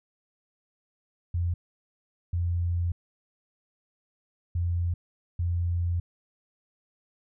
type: tone bursts at uneven times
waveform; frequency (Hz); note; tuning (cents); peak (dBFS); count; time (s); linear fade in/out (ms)
sine; 86.6; F2; -14; -24; 4; 1.34-1.54 / 2.33-2.92 / 4.55-4.94 / 5.39-6; 5
effects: none